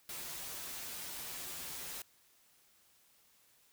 white noise with comb filter, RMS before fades -44 dBFS, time 0.09-2.02 s, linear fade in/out 2 ms, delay 9.6 ms, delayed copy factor -0.65, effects white hiss -68 dBFS RMS until 3.72 s

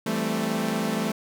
sawtooth chord, A minor seventh, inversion second, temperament equal with one note detuned, 167.31 / 196 / 220 / 261.6 Hz, E3 / G3 / A3 / C4, +26 / 0 / 0 / 0 cents, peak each -28 / -27 / -23 / -29 dBFS, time 0.06-1.12 s, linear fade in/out 5 ms, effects none

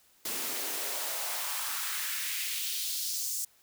white noise with high-pass filter sweep, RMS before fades -34 dBFS, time 0.25-3.45 s, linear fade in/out 5 ms, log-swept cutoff 220 to 7000 Hz, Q 1.8, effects white hiss -64 dBFS RMS until 3.62 s

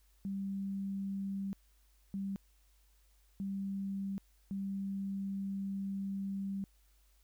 sine tone bursts at uneven times, 196 Hz, G3, in tune, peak -35 dBFS, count 4, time 0.25-1.53 / 2.14-2.36 / 3.4-4.18 / 4.51-6.64 s, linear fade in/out 0 ms, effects added 50 Hz sine -65 dBFS peak until 7.23 s + white hiss -73 dBFS RMS until 7.23 s

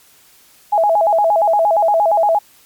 sine tone with vibrato, 739 Hz, F#5, 2 cents flat, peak -10 dBFS, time 0.72-2.39 s, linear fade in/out 10 ms, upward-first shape square, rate 8.6 Hz, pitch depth 200 cents each way, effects white hiss -49 dBFS RMS until 2.65 s + MP3 96 kbps

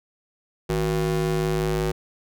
30% pulse ring-modulated tone, 105.5 Hz, G#2, 28 cents sharp, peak -16 dBFS, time 0.69-1.92 s, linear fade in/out 10 ms, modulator 264 Hz, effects none

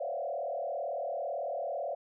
sine tone with frequency modulation, 622.3 Hz, D#5, in tune, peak -32 dBFS, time 0-1.95 s, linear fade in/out 10 ms, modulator 38 Hz, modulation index 2.5, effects none

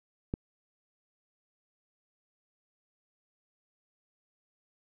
click, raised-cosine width 3 ms, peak -18 dBFS, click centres 0.339 s, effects none

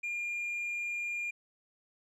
triangle tone with hard clipping, 2408 Hz, D7, 43 cents sharp, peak -32 dBFS, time 0.03-1.31 s, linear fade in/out 10 ms, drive 1 dB, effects none

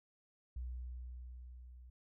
sine tone with level ramp, 61.74 Hz, B1, in tune, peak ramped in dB -39 to -53 dBFS, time 0.56-1.9 s, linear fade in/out 5 ms, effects none

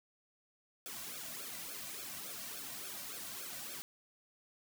white noise with flanger, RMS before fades -45 dBFS, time 0.86-3.82 s, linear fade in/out 0 ms, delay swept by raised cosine 1 to 2.4 ms, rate 3.5 Hz, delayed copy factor -0.95, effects none

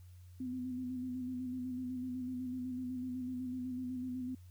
sine tone with vibrato, 252.8 Hz, B3, 41 cents sharp, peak -37 dBFS, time 0.4-4.35 s, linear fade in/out 5 ms, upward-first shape square, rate 8 Hz, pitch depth 29 cents each way, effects added 90 Hz sine -52 dBFS peak until 4.5 s + white hiss -71 dBFS RMS until 4.5 s

